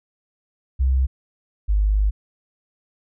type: tone pair in turn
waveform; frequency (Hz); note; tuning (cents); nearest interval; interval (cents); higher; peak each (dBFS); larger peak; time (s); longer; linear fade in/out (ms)
sine; 65.41 / 51.03; C2 / G#1; 0 / -30; major third; 430; first; -15; neither; 0.79-1.07 / 1.68-2.11; second; 20
effects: none